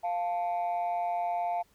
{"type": "tone pair together", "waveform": "sine", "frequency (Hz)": [698.5, 880.1], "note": ["F5", "A5"], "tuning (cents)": [0, 0], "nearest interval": "major third", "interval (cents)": 400, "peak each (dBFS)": [-27, -32], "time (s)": [0.03, 1.63], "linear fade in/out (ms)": 20, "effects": ["tanh soft clip ceiling -25 dBFS", "pink hiss -66 dBFS RMS until 1.74 s"]}